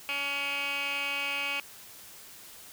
15% pulse tone with band-pass filter, 281.4 Hz, C#4, 26 cents sharp, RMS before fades -32 dBFS, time 0.09-1.6 s, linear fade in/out 0 ms, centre 2400 Hz, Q 4.8, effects white hiss -49 dBFS RMS until 2.72 s

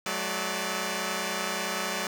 5% pulse tone cluster, 185.3 / 215.7 / 587 Hz, F#3 / A3 / D5, +3 / -34 / -1 cents, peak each -22 dBFS, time 0.06-2.07 s, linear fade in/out 2 ms, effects none

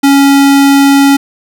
square tone, 278.2 Hz, C#4, 6 cents sharp, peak -4 dBFS, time 0.03-1.17 s, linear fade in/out 10 ms, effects none

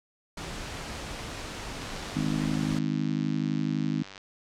pink noise, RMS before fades -37 dBFS, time 0.37-2.79 s, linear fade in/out 5 ms
click train, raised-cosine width 0.2 ms, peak -26 dBFS, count 230, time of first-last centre 1.82-4.178 s, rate 97.1 Hz
harmonic tone, 51.91 Hz, G#1, in tune, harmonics 3 / 4 / 5 / 6, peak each -30 / -32 / -30 / -34 dBFS, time 2.15-4.03 s, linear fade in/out 10 ms
effects low-pass 7000 Hz 12 dB/octave

